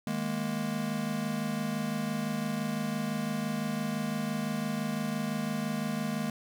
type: chord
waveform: square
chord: D# suspended fourth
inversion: none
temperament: just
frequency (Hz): 155.56 / 207.4 / 233.3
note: D#3 / G#3 / A#3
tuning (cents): 0 / -2 / +2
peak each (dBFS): -38 / -34 / -35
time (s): 0.07-6.3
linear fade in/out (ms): 2
effects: none